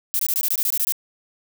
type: noise bursts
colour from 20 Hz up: violet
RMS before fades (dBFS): -21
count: 11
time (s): 0.14-0.922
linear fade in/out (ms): 0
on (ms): 52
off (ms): 21
effects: none